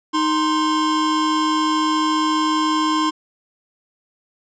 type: tone pair together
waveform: square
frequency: 311.1 / 1047.5 Hz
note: D#4 / C6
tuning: 0 / +2 cents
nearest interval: octave + major sixth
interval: 2102 cents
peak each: -20 / -20 dBFS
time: 0.13-3.11 s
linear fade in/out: 20 ms
effects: resampled to 16000 Hz